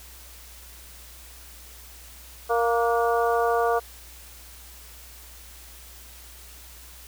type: harmonic tone with a mistuned harmonic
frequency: 233.1 Hz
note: A#3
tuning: in tune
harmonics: 2 / 3 / 4 / 5 / 6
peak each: -23 / -24 / -31 / -28 / -32 dBFS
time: 2.49-3.8 s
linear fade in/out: 20 ms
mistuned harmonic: 6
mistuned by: +51 cents
effects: added 60 Hz sine -47 dBFS peak until 7.07 s + white hiss -47 dBFS RMS until 7.07 s